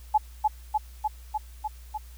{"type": "tone with echo", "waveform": "sine", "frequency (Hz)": 854, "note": "G#5", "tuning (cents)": 48, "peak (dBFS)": -16, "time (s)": [0.14, 0.18], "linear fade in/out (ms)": 10, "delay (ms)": 300, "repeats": 6, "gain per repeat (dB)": -2, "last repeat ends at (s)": 1.98, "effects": ["added 60 Hz sine -43 dBFS peak until 2.17 s", "white hiss -56 dBFS RMS until 2.17 s"]}